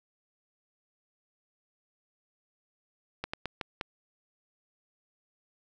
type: slowing click train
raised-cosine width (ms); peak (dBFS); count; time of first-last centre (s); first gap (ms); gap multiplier
0.3; -17; 5; 3.24-3.811; 95; 1.28
effects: none